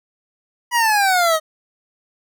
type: exponential sweep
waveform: 25% pulse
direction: down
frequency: 981 to 620 Hz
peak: -10 dBFS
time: 0.71-1.4 s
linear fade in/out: 50 ms
effects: none